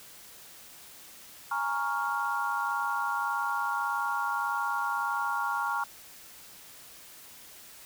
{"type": "chord", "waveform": "sine", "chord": "Bb minor seventh", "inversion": "third", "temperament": "equal", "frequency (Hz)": [830.6, 932.3, 1108.7, 1396.9], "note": ["Ab5", "Bb5", "Db6", "F6"], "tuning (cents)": [0, 0, 0, 0], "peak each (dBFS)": [-35, -33, -33, -32], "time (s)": [1.51, 5.84], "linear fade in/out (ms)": 5, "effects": ["white hiss -50 dBFS RMS until 7.85 s"]}